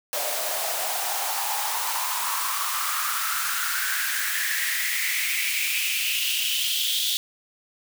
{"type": "noise with high-pass filter sweep", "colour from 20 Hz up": "white", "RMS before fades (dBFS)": -26, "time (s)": [0.13, 7.17], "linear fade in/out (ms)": 0, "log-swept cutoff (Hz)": [590, 3500], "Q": 6.2, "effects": []}